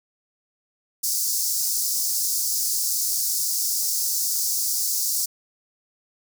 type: high-pass noise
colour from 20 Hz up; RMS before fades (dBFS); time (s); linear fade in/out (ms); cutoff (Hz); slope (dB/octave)
pink; -24; 1.03-5.26; 10; 4900; 48
effects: none